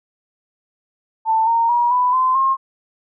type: tone with pitch steps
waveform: sine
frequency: 889 / 922.5 / 957.2 / 993.3 / 1030.7 / 1069.5 Hz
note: A5 / A#5 / A#5 / B5 / C6 / C6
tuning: +18 / -18 / +46 / +10 / -26 / +38 cents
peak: -13 dBFS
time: 1.25-2.57 s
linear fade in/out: 50 ms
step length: 220 ms
effects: none